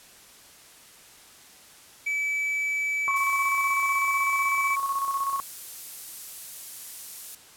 triangle tone, 2300 Hz, D7, 37 cents flat, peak -23 dBFS, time 2.06-4.76 s, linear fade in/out 10 ms
sine tone with tremolo, 1100 Hz, C#6, 14 cents flat, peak -23 dBFS, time 3.08-5.4 s, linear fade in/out 0 ms, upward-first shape square, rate 16 Hz, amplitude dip 45%
violet noise, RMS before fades -35 dBFS, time 3.16-7.35 s, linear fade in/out 2 ms
effects white hiss -51 dBFS RMS until 7.56 s + low-pass 12000 Hz 12 dB/octave

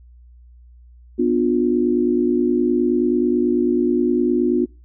sine chord, B diminished, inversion none, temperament just, 246.9 / 296.3 / 355.6 Hz, B3 / D4 / F4, 0 / +15 / +31 cents, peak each -19 / -21 / -18 dBFS, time 1.18-4.66 s, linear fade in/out 20 ms, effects noise-tail reverb RT60 0.3 s tail -25 dB re dry + added 60 Hz sine -43 dBFS peak until 4.84 s

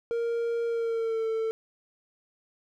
triangle tone with pitch glide, 466.2 to 446.2 Hz, A#4 to A4, 0 to +24 cents, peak -24 dBFS, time 0.11-1.51 s, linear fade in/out 0 ms, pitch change -76 cents, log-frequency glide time 0.66-1.27 s, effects none

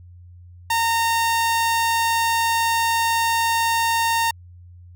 sawtooth tone, 918 Hz, A#5, 27 cents flat, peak -14 dBFS, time 0.7-4.31 s, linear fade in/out 5 ms, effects added 88 Hz sine -41 dBFS peak until 4.95 s

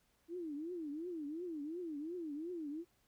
sine tone with vibrato, 321.4 Hz, E4, 44 cents flat, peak -40 dBFS, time 0.28-2.85 s, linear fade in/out 50 ms, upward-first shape triangle, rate 2.8 Hz, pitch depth 240 cents each way, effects pink hiss -75 dBFS RMS until 3.07 s

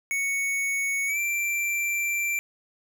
square tone with pitch glide, 2220 to 2352 Hz, C#7 to D7, +2 to +2 cents, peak -25 dBFS, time 0.11-2.39 s, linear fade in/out 0 ms, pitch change +100 cents, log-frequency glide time 1.07-1.18 s, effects none

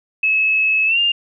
sine tone with pitch glide, 2587 to 2805 Hz, E7 to F7, -33 to +7 cents, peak -13 dBFS, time 0.23-1.12 s, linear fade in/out 5 ms, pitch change +140 cents, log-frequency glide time 0.86-0.99 s, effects none

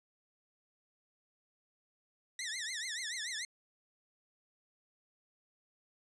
15% pulse tone with vibrato, 1897 Hz, A#6, 30 cents sharp, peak -31 dBFS, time 2.39-3.45 s, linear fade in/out 2 ms, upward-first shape triangle, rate 6.9 Hz, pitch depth 220 cents each way, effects resampled to 22050 Hz

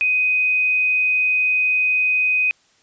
sine tone, 2504 Hz, D#7, 10 cents sharp, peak -15 dBFS, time 0.01-2.51 s, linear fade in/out 0 ms, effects white hiss -58 dBFS RMS until 2.82 s + resampled to 16000 Hz

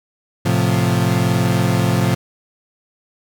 35% pulse chord, F major, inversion first, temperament equal, 110 / 130.81 / 174.61 Hz, A2 / C3 / F3, 0 / 0 / 0 cents, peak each -17 dBFS, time 0.45-2.15 s, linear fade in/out 10 ms, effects none

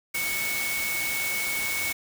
sine tone in noise, 2217 Hz, C#7, in tune, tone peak -28 dBFS, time 0.14-1.93 s, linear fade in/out 10 ms, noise white, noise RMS -31 dBFS, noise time 0.14-1.93 s, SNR 0 dB, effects none

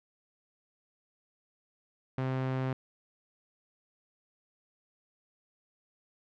sawtooth tone with low-pass filter, 130.81 Hz, C3, in tune, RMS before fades -32 dBFS, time 2.18-2.73 s, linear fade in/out 2 ms, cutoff 2200 Hz, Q 0.65, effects none

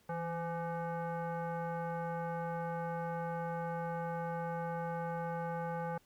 sine tone with frequency modulation, 164.7 Hz, E3, 1 cent flat, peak -35 dBFS, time 0.09-5.98 s, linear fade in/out 5 ms, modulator 675 Hz, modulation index 1.4, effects pink hiss -69 dBFS RMS until 6.05 s

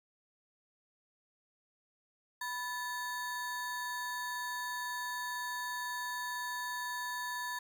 square ring-modulated tone, 1362 Hz, F6, 44 cents flat, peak -34 dBFS, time 2.41-7.59 s, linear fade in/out 5 ms, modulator 377 Hz, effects 10-bit

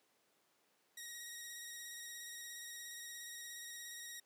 10% pulse tone with vibrato, 1889 Hz, A#6, 22 cents sharp, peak -38 dBFS, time 0.97-4.2 s, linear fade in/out 5 ms, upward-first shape square, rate 17 Hz, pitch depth 19 cents each way, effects pink hiss -75 dBFS RMS until 4.25 s + high-pass 300 Hz 12 dB/octave

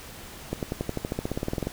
accelerating click train, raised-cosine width 2 ms, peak -14 dBFS, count 18, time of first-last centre 0.53-1.67 s, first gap 98 ms, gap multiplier 0.95, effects pink hiss -43 dBFS RMS until 1.72 s

